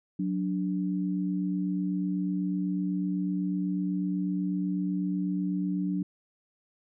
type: tone pair together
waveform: sine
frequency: 183.95 / 292 Hz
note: F#3 / D4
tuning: -10 / -10 cents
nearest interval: minor sixth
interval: 800 cents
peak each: -28 / -31 dBFS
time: 0.19-6.03 s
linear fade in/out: 5 ms
effects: none